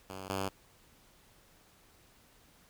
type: tone pair in turn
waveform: 5% pulse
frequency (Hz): 95.2 / 96.58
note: F#2 / G2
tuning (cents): +50 / -25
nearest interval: unison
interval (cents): 25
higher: second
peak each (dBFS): -31 / -22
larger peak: second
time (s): 0.09-0.29 / 0.29-0.49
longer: neither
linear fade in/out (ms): 10
effects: pink hiss -63 dBFS RMS until 2.69 s